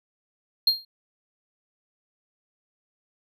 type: tone with exponential decay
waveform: triangle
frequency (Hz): 4220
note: C8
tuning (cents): +14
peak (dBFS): -12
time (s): 0.67-0.85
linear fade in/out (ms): 5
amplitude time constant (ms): 39
effects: none